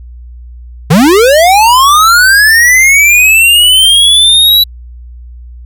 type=linear sweep; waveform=square; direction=up; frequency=134.8 to 3951 Hz; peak=-3 dBFS; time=0.9-4.64 s; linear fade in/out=10 ms; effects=added 60 Hz sine -26 dBFS peak until 5.65 s